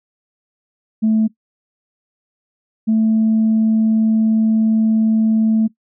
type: tone pair in turn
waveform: sine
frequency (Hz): 219.3 / 220.7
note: A3 / A3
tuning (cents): -6 / +5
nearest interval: unison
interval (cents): 11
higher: second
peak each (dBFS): -10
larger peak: neither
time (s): 1.02-1.28 / 2.87-5.68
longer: second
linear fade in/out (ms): 20
effects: noise-tail reverb RT60 0.1 s tail -18 dB re dry + tanh soft clip ceiling -8 dBFS